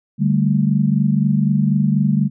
sine chord, D suspended fourth, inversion none, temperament equal with one note detuned, 147.34 / 196 / 220 Hz, D3 / G3 / A3, +6 / 0 / 0 cents, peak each -17 / -17 / -19 dBFS, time 0.18-2.3 s, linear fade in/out 50 ms, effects none

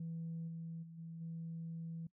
sine tone with level steps, 164.81 Hz, E3, in tune, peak -39 / -42 / -50 / -45 / -41 dBFS, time 0-2.07 s, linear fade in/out 5 ms, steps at 0.47 / 0.82 / 0.97 / 1.2 s, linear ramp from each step 20 ms, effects noise-tail reverb RT60 0.1 s tail -22 dB re dry + tanh soft clip ceiling -37 dBFS

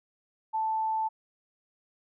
sine tone, 880 Hz, A5, in tune, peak -26 dBFS, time 0.53-1.09 s, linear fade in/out 20 ms, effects none

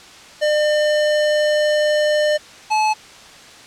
square tone pair in turn, 602 / 861 Hz, D5 / A5, +43 / -38 cents, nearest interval tritone, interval 619 cents, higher second, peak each -15 dBFS, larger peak neither, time 0.41-2.38 / 2.7-2.94 s, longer first, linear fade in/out 20 ms, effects white hiss -41 dBFS RMS until 3.66 s + low-pass 6000 Hz 12 dB/octave

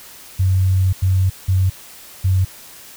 sine tone bursts at uneven times, 93.9 Hz, F#2, 26 cents sharp, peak -12 dBFS, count 4, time 0.39-0.93 / 1.02-1.3 / 1.48-1.7 / 2.24-2.45 s, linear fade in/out 10 ms, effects white hiss -40 dBFS RMS until 2.96 s

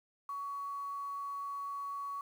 sine tone with quantisation, 1124 Hz, C#6, 24 cents sharp, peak -37 dBFS, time 0.29-2.21 s, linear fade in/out 2 ms, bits 10, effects none

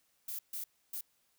violet noise bursts at uneven times, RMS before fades -40 dBFS, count 3, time 0.28-0.39 / 0.53-0.64 / 0.93-1.01 s, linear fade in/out 5 ms, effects white hiss -74 dBFS RMS until 1.38 s

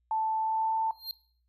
sine tone with pitch glide, 880 to 889.2 Hz, A5 to A5, 0 to +18 cents, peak -26 dBFS, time 0.11-0.91 s, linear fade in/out 2 ms, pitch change +18 cents, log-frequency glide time 0.39-0.78 s
square tone with exponential growth, 4195 Hz, C8, 4 cents sharp, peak -30 dBFS, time 0.91-1.11 s, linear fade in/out 1 ms, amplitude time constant 42 ms
effects noise-tail reverb RT60 0.5 s tail -17 dB re dry + added 60 Hz sine -70 dBFS peak until 1.48 s

